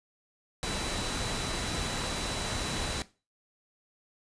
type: tone in noise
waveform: sine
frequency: 3951 Hz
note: B7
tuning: in tune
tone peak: -40 dBFS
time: 0.63-3.02 s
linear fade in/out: 0 ms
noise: pink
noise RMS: -33 dBFS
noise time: 0.63-3.02 s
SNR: -10 dB
effects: noise-tail reverb RT60 0.3 s tail -17 dB re dry + resampled to 22050 Hz